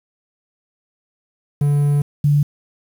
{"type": "tone pair in turn", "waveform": ["triangle", "sine"], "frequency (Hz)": [144.6, 145.42], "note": ["D3", "D3"], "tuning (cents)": [-27, -17], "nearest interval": "unison", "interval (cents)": 10, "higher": "second", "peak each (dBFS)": -11, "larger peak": "neither", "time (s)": [[1.61, 2.02], [2.24, 2.43]], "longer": "first", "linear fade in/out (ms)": 5, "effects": ["7-bit"]}